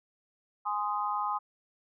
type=chord; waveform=sine; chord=Ab major; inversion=none; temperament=just; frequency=830.6 / 1038.3 / 1245.9 Hz; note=Ab5 / C6 / Eb6; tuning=0 / -14 / +2 cents; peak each=-33 dBFS; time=0.65-1.39 s; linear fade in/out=20 ms; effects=none